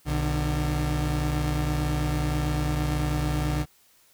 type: tone pair together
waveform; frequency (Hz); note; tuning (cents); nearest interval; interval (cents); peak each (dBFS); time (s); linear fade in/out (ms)
30% pulse; 61.74 / 149.84; B1 / D3; 0 / +35; octave + minor third; 1535; -24; 0.05-3.66; 50
effects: white hiss -60 dBFS RMS until 4.13 s